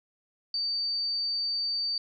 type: tone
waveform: sine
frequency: 4605 Hz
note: D8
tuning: 35 cents flat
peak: -27 dBFS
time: 0.54-1.98 s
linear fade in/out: 2 ms
effects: none